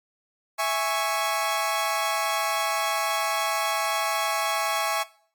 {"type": "chord", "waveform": "sawtooth", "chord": "C# minor", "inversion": "first", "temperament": "equal", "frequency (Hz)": [659.3, 830.6, 1108.7], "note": ["E5", "G#5", "C#6"], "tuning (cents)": [0, 0, 0], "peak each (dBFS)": [-24, -24, -23], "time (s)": [0.58, 5.04], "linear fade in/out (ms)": 20, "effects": ["noise-tail reverb RT60 0.5 s tail -19 dB re dry", "MP3 96 kbps"]}